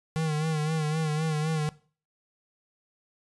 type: tone with vibrato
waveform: square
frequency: 155.56 Hz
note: D#3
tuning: in tune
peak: -26 dBFS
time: 0.16-1.69 s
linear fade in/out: 0 ms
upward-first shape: sine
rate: 3.9 Hz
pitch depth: 57 cents each way
effects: noise-tail reverb RT60 0.4 s tail -19 dB re dry + resampled to 24000 Hz